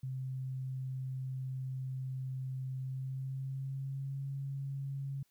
sine tone with pitch glide, 130.81 to 137.55 Hz, C3 to C#3, 0 to -13 cents, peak -36 dBFS, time 0.03-5.23 s, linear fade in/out 5 ms, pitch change +87 cents, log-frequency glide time 2.78-4.27 s, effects white hiss -75 dBFS RMS until 5.3 s

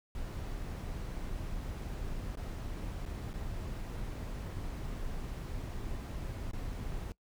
brown noise with dropouts, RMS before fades -39 dBFS, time 0.15-7.12 s, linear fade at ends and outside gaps 1 ms, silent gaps 2.355-2.372 / 3.054-3.06 / 3.332-3.339 / 6.512-6.533 s, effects noise-tail reverb RT60 0.1 s tail -21 dB re dry

